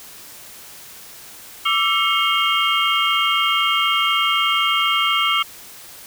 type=tone cluster; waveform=sine; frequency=1168 / 1332 / 2184 / 2823 / 3183 Hz; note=D6 / E6 / C#7 / F7 / G7; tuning=-10 / +18 / -26 / +18 / +26 cents; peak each=-22 dBFS; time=1.65-5.43 s; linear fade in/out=10 ms; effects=white hiss -40 dBFS RMS until 6.06 s